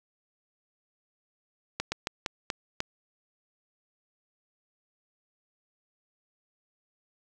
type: slowing click train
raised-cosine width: 0.2 ms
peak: -12 dBFS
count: 6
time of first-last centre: 1.8-2.804 s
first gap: 120 ms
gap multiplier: 1.26
effects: none